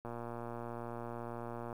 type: click train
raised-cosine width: 1 ms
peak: -29 dBFS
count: 199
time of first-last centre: 0.05-1.728 s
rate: 118 Hz
effects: 10-bit